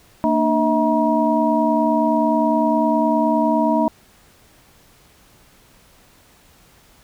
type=tone cluster; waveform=sine; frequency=229.6 / 299.3 / 642 / 952 Hz; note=A#3 / D4 / E5 / A#5; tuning=-26 / +33 / -46 / +36 cents; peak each=-20 dBFS; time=0.24-3.88 s; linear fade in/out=0 ms; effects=pink hiss -52 dBFS RMS until 7.03 s